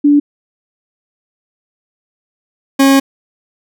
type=tone pair in turn; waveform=sine / 40% pulse; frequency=290 / 272.5 Hz; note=D4 / C#4; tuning=-22 / -29 cents; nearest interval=minor second; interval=107 cents; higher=first; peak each=-5 dBFS; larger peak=neither; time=0.04-0.2 / 2.79-3 s; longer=second; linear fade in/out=10 ms; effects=none